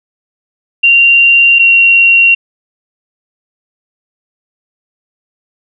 sine tone pair in turn, 2768 / 2749 Hz, F7 / F7, -16 / -28 cents, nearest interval unison, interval 12 cents, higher first, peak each -3 dBFS, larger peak neither, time 0.83-1.59 / 1.59-2.35 s, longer neither, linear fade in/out 10 ms, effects none

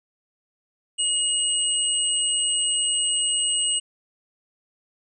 sine tone pair together, 2887 / 8189 Hz, F#7 / C9, -43 / -38 cents, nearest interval octave + tritone, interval 1805 cents, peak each -23 dBFS, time 0.98-3.8 s, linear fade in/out 20 ms, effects none

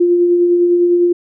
sine tone with tremolo, 349.9 Hz, F4, 3 cents sharp, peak -7 dBFS, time 0-1.13 s, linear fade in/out 10 ms, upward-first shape triangle, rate 9.9 Hz, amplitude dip 35%, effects none

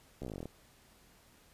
slowing click train, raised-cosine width 2 ms, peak -28 dBFS, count 13, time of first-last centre 0.22-0.456 s, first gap 14 ms, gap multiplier 1.06, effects pink hiss -63 dBFS RMS until 1.53 s + resampled to 32000 Hz

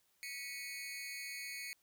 sawtooth tone with amplitude modulation, 2217 Hz, C#7, in tune, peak -35 dBFS, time 0.23-1.73 s, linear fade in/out 0 ms, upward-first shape sine, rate 265 Hz, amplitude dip 100%, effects white hiss -75 dBFS RMS until 1.82 s

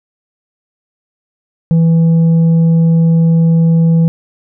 sine tone with tanh clipping, 164.81 Hz, E3, in tune, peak -7 dBFS, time 1.71-4.08 s, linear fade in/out 0 ms, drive 4 dB, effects none

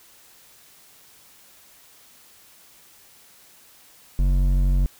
sine tone with hard clipping, 46.25 Hz, F#1, in tune, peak -18 dBFS, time 4.19-4.86 s, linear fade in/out 0 ms, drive 9 dB, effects white hiss -52 dBFS RMS until 4.99 s

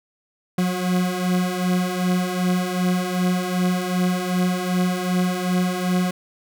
40% pulse beating tone pair, 179.5 / 182.1 Hz, F3 / F#3, +48 / -27 cents, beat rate 2.6 Hz, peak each -24 / -20 dBFS, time 0.58-6.11 s, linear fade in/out 5 ms, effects none

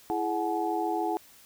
sine tone cluster, 332.7 / 420 / 739 / 852 Hz, E4 / G#4 / F#5 / G#5, +16 / +19 / -2 / +44 cents, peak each -31 / -34 / -31 / -32 dBFS, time 0.1-1.17 s, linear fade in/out 0 ms, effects white hiss -55 dBFS RMS until 1.45 s

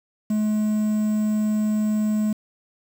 triangle tone with quantisation, 213.4 Hz, G#3, 47 cents sharp, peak -17 dBFS, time 0.3-2.33 s, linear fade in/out 5 ms, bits 7, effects none

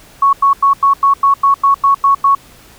sine tone bursts, 1108.7 Hz, C#6, in tune, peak -6 dBFS, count 11, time 0.22-2.35 s, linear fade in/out 5 ms, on 110 ms, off 92 ms, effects pink hiss -42 dBFS RMS until 2.78 s

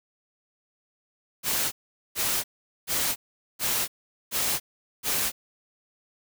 white noise bursts, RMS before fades -26 dBFS, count 6, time 1.43-5.32 s, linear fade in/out 50 ms, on 290 ms, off 430 ms, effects none

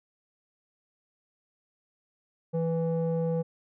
square tone with low-pass filter, 164.81 Hz, E3, in tune, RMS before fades -28 dBFS, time 2.53-3.43 s, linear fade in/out 20 ms, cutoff 560 Hz, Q 3, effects none

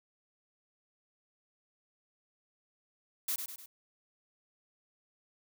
blue noise with echo, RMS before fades -33 dBFS, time 3.28-3.36 s, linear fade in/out 5 ms, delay 100 ms, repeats 3, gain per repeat -6 dB, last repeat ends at 3.66 s, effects none

